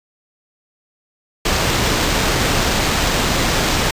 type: noise with sample-and-hold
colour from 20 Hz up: pink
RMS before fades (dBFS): -17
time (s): 1.45-3.91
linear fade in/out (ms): 5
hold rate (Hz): 11025
effects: resampled to 32000 Hz